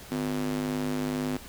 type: tone with high-pass filter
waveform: square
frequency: 51 Hz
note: G#1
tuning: 31 cents flat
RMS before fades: -30 dBFS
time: 0.11-1.37 s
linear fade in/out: 5 ms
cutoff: 230 Hz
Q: 3
effects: pink hiss -46 dBFS RMS until 1.48 s